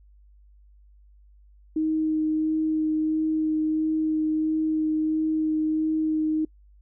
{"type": "tone with vibrato", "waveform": "sine", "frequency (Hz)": 312.7, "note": "D#4", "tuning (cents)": 9, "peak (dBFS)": -21, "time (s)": [1.76, 6.45], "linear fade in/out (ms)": 5, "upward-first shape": "sine", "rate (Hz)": 1.5, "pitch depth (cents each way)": 10, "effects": ["noise-tail reverb RT60 0.1 s tail -26 dB re dry", "added 50 Hz sine -51 dBFS peak until 6.81 s"]}